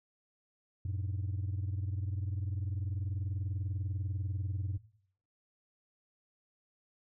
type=tone pair together; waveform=sine; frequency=92.75 / 113 Hz; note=F#2 / A2; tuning=+5 / +47 cents; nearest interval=minor third; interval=342 cents; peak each=-32 / -37 dBFS; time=0.85-4.78 s; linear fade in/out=5 ms; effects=noise-tail reverb RT60 0.6 s tail -18 dB re dry + tanh soft clip ceiling -30 dBFS